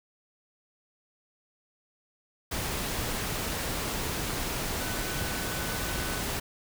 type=tone in noise; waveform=sine; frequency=1500 Hz; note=F#6; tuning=23 cents sharp; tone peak=-41 dBFS; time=4.8-6.22 s; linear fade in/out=10 ms; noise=pink; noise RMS=-32 dBFS; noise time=2.51-6.4 s; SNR=-12 dB; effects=none